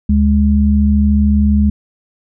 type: tone pair together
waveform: sine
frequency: 73.61 / 207.8 Hz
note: D2 / G#3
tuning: +5 / +1 cents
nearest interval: octave + tritone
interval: 1796 cents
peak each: -11 dBFS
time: 0.09-1.7 s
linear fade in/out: 5 ms
effects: none